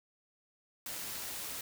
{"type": "noise", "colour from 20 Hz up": "white", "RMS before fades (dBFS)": -41, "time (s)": [0.86, 1.61], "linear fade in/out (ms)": 2, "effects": []}